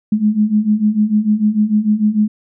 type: beating tone pair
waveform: sine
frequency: 207.9 / 214.6 Hz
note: G#3 / A3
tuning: +2 / -43 cents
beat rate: 6.7 Hz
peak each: -16 / -13 dBFS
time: 0.12-2.28 s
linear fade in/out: 5 ms
effects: none